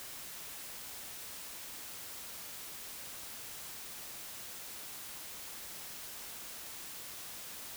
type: silence
effects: white hiss -46 dBFS RMS until 7.76 s